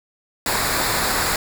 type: noise with comb filter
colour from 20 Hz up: pink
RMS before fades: -21 dBFS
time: 0.46-1.36 s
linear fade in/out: 2 ms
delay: 0.33 ms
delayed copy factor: -0.6
effects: none